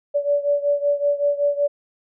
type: beating tone pair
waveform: sine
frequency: 574 / 579.3 Hz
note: D5 / D5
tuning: -40 / -24 cents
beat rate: 5.3 Hz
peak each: -19 / -22 dBFS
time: 0.14-1.68 s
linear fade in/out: 20 ms
effects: none